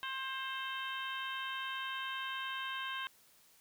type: harmonic tone with a mistuned harmonic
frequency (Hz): 530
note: C5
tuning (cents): +22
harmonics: 2 / 3 / 4 / 5 / 6 / 7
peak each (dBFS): -42 / -42 / -50 / -47 / -44 / -50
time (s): 0.03-3.07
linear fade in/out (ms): 0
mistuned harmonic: 6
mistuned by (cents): -35
effects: white hiss -65 dBFS RMS until 3.6 s